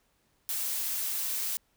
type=noise; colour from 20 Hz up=blue; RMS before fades=-32 dBFS; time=0.49-1.57 s; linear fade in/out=0 ms; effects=pink hiss -71 dBFS RMS until 1.76 s